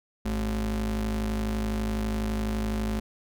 square ring-modulated tone, 80.5 Hz, E2, 41 cents flat, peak -24 dBFS, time 0.25-3 s, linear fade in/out 10 ms, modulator 135 Hz, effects none

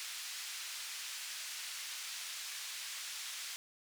white band-pass noise, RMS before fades -44 dBFS, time 0-3.56 s, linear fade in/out 0 ms, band 1700 to 6800 Hz, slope 12 dB/octave, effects none

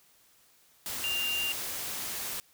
sine tone in noise, 2794 Hz, F7, in tune, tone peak -29 dBFS, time 1.04-1.52 s, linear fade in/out 0 ms, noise white, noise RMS -36 dBFS, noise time 0.86-2.4 s, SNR +4 dB, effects white hiss -63 dBFS RMS until 2.53 s

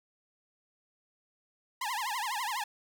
sawtooth tone with vibrato, 932.3 Hz, A#5, in tune, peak -28 dBFS, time 1.81-2.64 s, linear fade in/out 5 ms, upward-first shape triangle, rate 12 Hz, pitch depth 270 cents each way, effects none

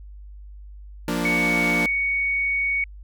sawtooth chord, Bb major, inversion second, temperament equal, 174.61 / 233.1 / 293.7 Hz, F3 / Bb3 / D4, 0 / 0 / 0 cents, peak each -23 dBFS, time 1.08-1.86 s, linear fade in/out 2 ms
sine tone, 2232 Hz, C#7, 11 cents sharp, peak -20 dBFS, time 1.25-2.84 s, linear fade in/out 2 ms
effects added 50 Hz sine -38 dBFS peak until 3.03 s

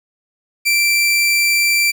sawtooth tone, 2347 Hz, D7, 2 cents flat, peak -9 dBFS, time 0.65-1.92 s, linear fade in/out 20 ms, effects 8-bit

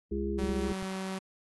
harmonic tone, 68.1 Hz, C#2, 30 cents flat, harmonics 1 / 3 / 5 / 6, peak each -35 / -35 / -35 / -35 dBFS, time 0.11-0.73 s, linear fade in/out 10 ms
sawtooth tone, 190 Hz, F#3, 46 cents sharp, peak -30 dBFS, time 0.38-1.19 s, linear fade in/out 10 ms
clicks, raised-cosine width 5 ms, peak -30 dBFS, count 4, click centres 0.439 / 0.493 / 0.71 / 0.826 s
effects AAC 32 kbps

